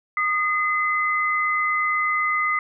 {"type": "tone pair together", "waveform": "sine", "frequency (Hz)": [1231, 2042], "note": ["D#6", "C7"], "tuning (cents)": [-19, -43], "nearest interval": "major sixth", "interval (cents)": 876, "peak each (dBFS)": -22, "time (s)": [0.17, 2.59], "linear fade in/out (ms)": 2, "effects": []}